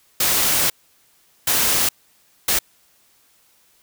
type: noise bursts at uneven times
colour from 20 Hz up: white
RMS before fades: -18 dBFS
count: 3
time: 0.2-0.7 / 1.47-1.89 / 2.48-2.59 s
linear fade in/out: 5 ms
effects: white hiss -58 dBFS RMS until 3.82 s